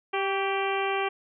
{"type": "harmonic tone with a mistuned harmonic", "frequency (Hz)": 392, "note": "G4", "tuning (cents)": 0, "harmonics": [1, 2, 3, 4, 5, 6, 7, 8], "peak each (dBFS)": [-29, -30, -33, -37, -38, -34, -37, -40], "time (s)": [0.13, 1.09], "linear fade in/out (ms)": 10, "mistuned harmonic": 3, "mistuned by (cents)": -37, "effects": []}